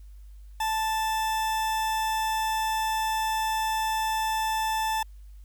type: tone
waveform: 40% pulse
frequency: 880 Hz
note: A5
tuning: in tune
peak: -24 dBFS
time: 0.6-5.03 s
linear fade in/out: 5 ms
effects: added 50 Hz sine -43 dBFS peak until 5.44 s + white hiss -68 dBFS RMS until 5.44 s